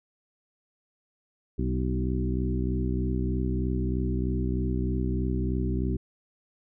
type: harmonic tone with a mistuned harmonic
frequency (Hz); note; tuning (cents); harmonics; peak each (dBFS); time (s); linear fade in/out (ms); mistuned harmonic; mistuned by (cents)
63.2; B1; +41; 1 / 2 / 3 / 4 / 5 / 6; -28 / -31 / -33 / -34 / -35 / -36; 1.58-5.97; 10; 4; -26
effects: none